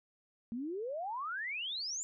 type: exponential sweep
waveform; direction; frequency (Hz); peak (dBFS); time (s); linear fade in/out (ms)
sine; up; 221.7 to 7350; -36; 0.52-2.03; 0
effects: none